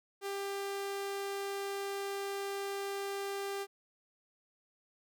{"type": "tone", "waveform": "sawtooth", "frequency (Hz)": 396.7, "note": "G4", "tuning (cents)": 21, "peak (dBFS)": -32, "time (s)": [0.21, 3.67], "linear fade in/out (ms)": 50, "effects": []}